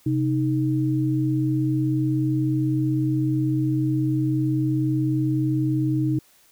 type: tone pair together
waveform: sine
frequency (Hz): 130.8 / 311.1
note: C3 / D#4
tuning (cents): 0 / 0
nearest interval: octave + minor third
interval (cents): 1500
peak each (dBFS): -22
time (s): 0.06-6.19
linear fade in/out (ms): 5
effects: white hiss -57 dBFS RMS until 6.51 s